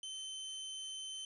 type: tone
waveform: sawtooth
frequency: 3077 Hz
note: G7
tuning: 33 cents flat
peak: -39 dBFS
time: 0.03-1.25 s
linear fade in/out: 2 ms
effects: resampled to 24000 Hz + 11-bit